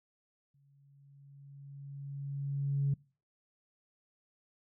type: tone with exponential growth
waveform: sine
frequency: 140 Hz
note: C#3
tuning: 18 cents sharp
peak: -25 dBFS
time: 0.54-2.94 s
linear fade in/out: 5 ms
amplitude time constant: 520 ms
effects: noise-tail reverb RT60 0.4 s tail -25 dB re dry + tanh soft clip ceiling -22 dBFS